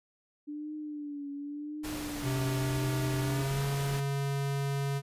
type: tone with vibrato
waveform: sine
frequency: 293.7 Hz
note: D4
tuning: in tune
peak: -36 dBFS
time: 0.47-3.44 s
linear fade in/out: 20 ms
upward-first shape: triangle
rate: 0.9 Hz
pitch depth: 70 cents each way
type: noise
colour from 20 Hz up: pink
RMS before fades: -40 dBFS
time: 1.83-4.01 s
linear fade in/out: 20 ms
type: tone with pitch glide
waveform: square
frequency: 130 to 139.33 Hz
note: C3 to C#3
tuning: -11 to +9 cents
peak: -30 dBFS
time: 2.22-5.02 s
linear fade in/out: 50 ms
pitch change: +120 cents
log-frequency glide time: 3.18-3.63 s
effects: resampled to 32000 Hz